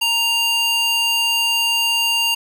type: tone with high-pass filter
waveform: square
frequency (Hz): 932.3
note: A#5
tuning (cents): 0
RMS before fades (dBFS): -18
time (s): 0.01-2.35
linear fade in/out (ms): 10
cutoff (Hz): 2100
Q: 6.4
effects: none